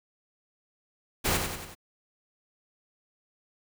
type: noise with echo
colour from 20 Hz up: pink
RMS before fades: -26 dBFS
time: 1.24-1.38 s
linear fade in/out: 20 ms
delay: 93 ms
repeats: 4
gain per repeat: -5 dB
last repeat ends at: 1.752 s
effects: none